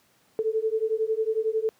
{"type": "beating tone pair", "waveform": "sine", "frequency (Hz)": [435.4, 446.4], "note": ["A4", "A4"], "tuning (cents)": [-18, 25], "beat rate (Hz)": 11, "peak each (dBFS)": -26, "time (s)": [0.39, 1.69], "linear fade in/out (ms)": 0, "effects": ["pink hiss -63 dBFS RMS until 1.79 s", "high-pass 150 Hz 12 dB/octave"]}